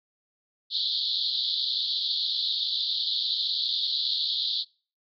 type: band-pass noise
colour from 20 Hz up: white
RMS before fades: -28 dBFS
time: 0.7-4.65 s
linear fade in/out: 50 ms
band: 3400 to 4500 Hz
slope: 96 dB/octave
effects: noise-tail reverb RT60 0.4 s tail -25 dB re dry